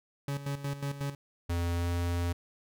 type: tone with tremolo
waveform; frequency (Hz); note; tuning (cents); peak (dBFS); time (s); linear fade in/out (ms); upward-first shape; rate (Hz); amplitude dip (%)
40% pulse; 140.8; C#3; +27; -30; 0.28-1.15; 2; square; 5.5; 70
type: tone with pitch glide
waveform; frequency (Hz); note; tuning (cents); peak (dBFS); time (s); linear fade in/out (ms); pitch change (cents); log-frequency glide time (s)
square; 85.9 to 86.65; F2 to F2; -28 to -13; -29; 1.49-2.33; 10; +15; 1.75-1.89
effects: none